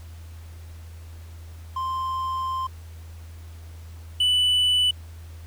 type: tone pair in turn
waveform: triangle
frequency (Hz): 1046.5 / 2980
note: C6 / F#7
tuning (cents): 0 / +12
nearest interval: octave + tritone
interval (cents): 1812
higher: second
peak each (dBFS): -23 / -16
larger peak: second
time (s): 1.76-2.67 / 4.2-4.91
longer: first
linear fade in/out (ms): 5
effects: added 82 Hz sine -38 dBFS peak until 5.46 s + pink hiss -53 dBFS RMS until 5.46 s